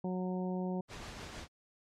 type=harmonic tone; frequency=183.5 Hz; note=F#3; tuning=14 cents flat; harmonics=1 / 2 / 3 / 4 / 5; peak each=-34 / -40 / -44 / -46 / -48 dBFS; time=0.04-0.81 s; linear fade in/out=5 ms
type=noise with tremolo; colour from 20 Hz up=pink; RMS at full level=-44 dBFS; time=0.88-1.48 s; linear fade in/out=50 ms; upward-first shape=sine; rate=6.6 Hz; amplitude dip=25%
effects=low-pass 6000 Hz 12 dB/octave + MP3 64 kbps